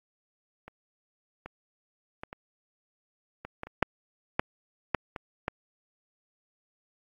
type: clicks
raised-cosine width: 0.5 ms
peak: -29 / -25 / -22 / -25 / -23 / -20 / -28 / -6 / -8 / -8 / -21 / -13 dBFS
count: 12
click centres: 0.68 / 1.46 / 2.235 / 2.329 / 3.45 / 3.634 / 3.67 / 3.827 / 4.395 / 4.947 / 5.162 / 5.481 s
effects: AAC 48 kbps